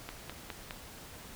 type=click train; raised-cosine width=0.3 ms; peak=-23 dBFS; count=4; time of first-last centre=0.09-0.709 s; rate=4.85 Hz; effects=pink hiss -49 dBFS RMS until 1.35 s